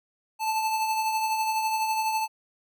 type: tone with tremolo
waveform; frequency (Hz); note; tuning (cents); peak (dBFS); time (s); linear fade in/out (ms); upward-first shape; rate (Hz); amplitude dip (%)
square; 877; A5; -6; -23; 0.39-2.28; 50; triangle; 12; 45
effects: none